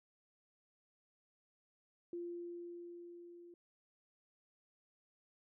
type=tone with level ramp; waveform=sine; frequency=346.4 Hz; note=F4; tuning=14 cents flat; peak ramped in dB=-40 to -54 dBFS; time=2.13-3.54 s; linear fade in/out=2 ms; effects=none